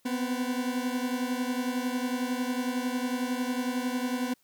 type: beating tone pair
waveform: 40% pulse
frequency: 246.9 / 257.9 Hz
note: B3 / C4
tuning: 0 / -25 cents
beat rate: 11 Hz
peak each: -29 / -32 dBFS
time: 0.05-4.34 s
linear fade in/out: 10 ms
effects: white hiss -68 dBFS RMS until 4.43 s